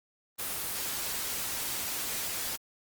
white noise, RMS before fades -34 dBFS, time 0.38-2.57 s, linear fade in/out 20 ms, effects Opus 24 kbps

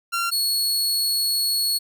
sawtooth tone pair in turn, 1376 / 4361 Hz, F6 / C#8, -26 / -29 cents, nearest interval octave + minor sixth, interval 1997 cents, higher second, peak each -18 / -17 dBFS, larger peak second, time 0.12-0.31 / 0.31-1.79 s, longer second, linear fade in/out 20 ms, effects none

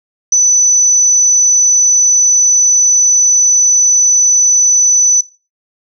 sine tone, 5990 Hz, F#8, 20 cents sharp, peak -5 dBFS, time 0.32-5.21 s, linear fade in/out 5 ms, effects noise-tail reverb RT60 0.3 s tail -17 dB re dry

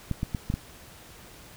clicks, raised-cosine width 5 ms, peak -15 dBFS, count 5, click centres 0.113 / 0.231 / 0.348 / 0.501 / 0.54 s, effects pink hiss -49 dBFS RMS until 1.56 s

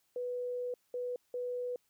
sine tone bursts at uneven times, 493.2 Hz, B4, 2 cents flat, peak -34 dBFS, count 3, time 0.16-0.74 / 0.94-1.16 / 1.34-1.76 s, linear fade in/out 2 ms, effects white hiss -75 dBFS RMS until 1.89 s

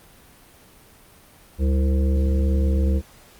harmonic tone with a mistuned harmonic, 65.2 Hz, C2, 5 cents flat, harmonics 1 / 3 / 5 / 7 / 8, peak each -17 / -27 / -31 / -34 / -35 dBFS, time 1.58-3.02 s, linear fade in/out 50 ms, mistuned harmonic 1, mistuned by +150 cents, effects pink hiss -50 dBFS RMS until 3.39 s + Opus 32 kbps

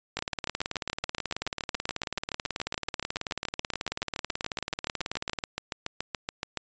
two click trains, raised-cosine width 0.2 ms, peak -13 / -13 dBFS, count 97 / 46, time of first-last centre 0.17-5.387 / 0.19-6.573 s, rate 18.4 / 7.05 Hz, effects resampled to 16000 Hz

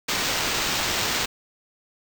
white noise with sample-and-hold, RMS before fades -25 dBFS, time 0.08-1.26 s, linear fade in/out 10 ms, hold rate 11025 Hz, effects none

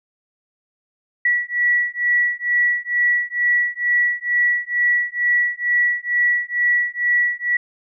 sine beating tone pair, 1940 / 1942.2 Hz, B6 / B6, -31 / -29 cents, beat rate 2.2 Hz, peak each -19 dBFS, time 1.25-7.57 s, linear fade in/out 5 ms, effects none

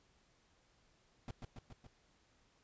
brown noise with echo, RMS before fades -44 dBFS, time 1.28-1.31 s, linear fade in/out 2 ms, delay 140 ms, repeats 4, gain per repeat -3 dB, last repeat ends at 1.87 s, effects pink hiss -72 dBFS RMS until 2.63 s + resampled to 16000 Hz

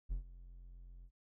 triangle tone with ADSR envelope, 43.85 Hz, F1, 8 cents sharp, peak -31 dBFS, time 0.09-1.11 s, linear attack 29 ms, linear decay 110 ms, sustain -18 dB, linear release 67 ms, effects none

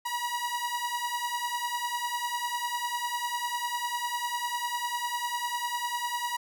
sawtooth beating tone pair, 959 / 969 Hz, A#5 / B5, +49 / -33 cents, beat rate 10 Hz, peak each -29 dBFS, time 0.05-6.37 s, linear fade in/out 10 ms, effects none

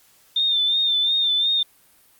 sine tone with vibrato, 3600 Hz, A7, 39 cents sharp, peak -17 dBFS, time 0.36-1.63 s, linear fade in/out 5 ms, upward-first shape sine, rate 2.8 Hz, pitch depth 50 cents each way, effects white hiss -56 dBFS RMS until 2.19 s + Opus 48 kbps

